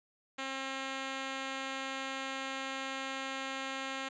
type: tone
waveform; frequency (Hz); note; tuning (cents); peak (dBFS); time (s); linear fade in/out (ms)
5% pulse; 267.9; C4; +41; -25; 0.38-4.09; 10
effects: resampled to 16000 Hz